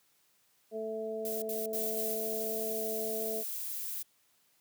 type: harmonic tone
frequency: 220 Hz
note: A3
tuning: in tune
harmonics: 1 / 2 / 3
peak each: -44 / -36 / -39 dBFS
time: 0.71-3.44 s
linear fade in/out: 50 ms
type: noise bursts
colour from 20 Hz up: violet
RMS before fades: -39 dBFS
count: 4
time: 1.25-2.14 s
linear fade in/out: 2 ms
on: 170 ms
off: 70 ms
type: noise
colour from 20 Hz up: violet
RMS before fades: -38 dBFS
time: 1.74-4.03 s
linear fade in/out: 10 ms
effects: white hiss -70 dBFS RMS until 4.6 s + high-pass 80 Hz 12 dB/octave